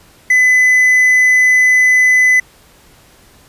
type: tone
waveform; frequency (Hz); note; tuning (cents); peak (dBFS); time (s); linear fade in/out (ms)
triangle; 2009; B6; +29; -5; 0.3-2.4; 5
effects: pink hiss -46 dBFS RMS until 3.48 s + resampled to 32000 Hz